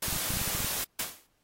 white noise, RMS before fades -32 dBFS, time 0.02-0.84 s, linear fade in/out 5 ms
clicks, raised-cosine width 5 ms, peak -25 dBFS, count 11, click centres 0.083 / 0.127 / 0.163 / 0.305 / 0.339 / 0.371 / 0.415 / 0.477 / 0.55 / 0.604 / 0.646 s
white noise with exponential decay, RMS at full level -28 dBFS, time 0.99-1.27 s, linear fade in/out 5 ms, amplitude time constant 60 ms
effects pink hiss -73 dBFS RMS until 1.43 s + AAC 48 kbps

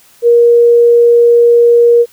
sine tone, 473 Hz, A#4, 25 cents sharp, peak -3 dBFS, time 0.22-2.06 s, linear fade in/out 50 ms, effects white hiss -45 dBFS RMS until 2.12 s

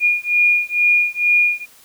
sine beating tone pair, 2431 / 2433.2 Hz, D#7 / D#7, -41 / -39 cents, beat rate 2.2 Hz, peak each -16 dBFS, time 0-1.66 s, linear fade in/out 50 ms, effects white hiss -48 dBFS RMS until 1.84 s

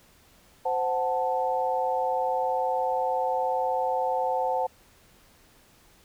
sine chord, F# diminished, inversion second, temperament equal with one note detuned, 519 / 740 / 880 Hz, C5 / F#5 / A5, -14 / 0 / 0 cents, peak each -28 dBFS, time 0.65-4.67 s, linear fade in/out 10 ms, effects pink hiss -58 dBFS RMS until 6.04 s

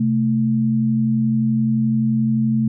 sine tone pair together, 130 / 221.6 Hz, C3 / A3, -11 / +13 cents, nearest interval major sixth, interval 924 cents, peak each -21 / -16 dBFS, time 0-2.68 s, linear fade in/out 5 ms, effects none

